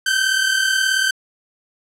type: tone pair together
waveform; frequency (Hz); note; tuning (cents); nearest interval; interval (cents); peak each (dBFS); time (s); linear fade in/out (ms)
sawtooth; 1529.5 / 1568; G6 / G6; -43 / 0; unison; 43; -15; 0.06-1.11; 5
effects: low-pass 11000 Hz 12 dB/octave